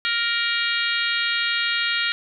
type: harmonic tone with a mistuned harmonic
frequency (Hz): 467.5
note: A#4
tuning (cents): +5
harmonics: 3 / 4 / 5 / 6 / 7 / 8 / 9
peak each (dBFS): -26 / -27 / -28 / -29 / -29 / -30 / -31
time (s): 0.05-2.12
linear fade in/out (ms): 0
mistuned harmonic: 6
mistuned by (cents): +22
effects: none